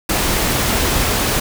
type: noise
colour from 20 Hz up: pink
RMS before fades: -17 dBFS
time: 0.09-1.4 s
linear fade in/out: 5 ms
effects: none